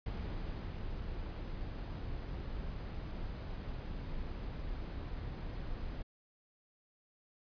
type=noise with ADSR envelope; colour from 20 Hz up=brown; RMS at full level=-38 dBFS; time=0.06-6.03 s; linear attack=3 ms; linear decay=690 ms; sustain=-3 dB; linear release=14 ms; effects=resampled to 11025 Hz